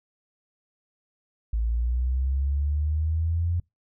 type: linear sweep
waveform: sine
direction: up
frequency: 54.4 to 87.4 Hz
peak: -22 dBFS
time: 1.53-3.6 s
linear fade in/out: 5 ms
effects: noise-tail reverb RT60 0.2 s tail -26 dB re dry